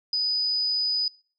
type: tone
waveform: sine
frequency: 4978 Hz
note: D#8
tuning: in tune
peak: -22 dBFS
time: 0.13-1.08 s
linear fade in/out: 2 ms
effects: noise-tail reverb RT60 0.5 s tail -26 dB re dry